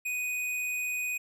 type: tone with hard clipping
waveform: sine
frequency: 2489 Hz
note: D#7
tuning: in tune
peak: -31 dBFS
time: 0.05-1.18 s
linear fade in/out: 10 ms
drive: 15 dB
effects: none